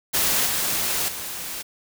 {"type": "noise with level steps", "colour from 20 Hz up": "white", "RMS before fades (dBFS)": [-21, -24, -32], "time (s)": [0.13, 1.63], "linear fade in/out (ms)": 20, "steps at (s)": [0.46, 1.08], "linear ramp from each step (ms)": 5, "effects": []}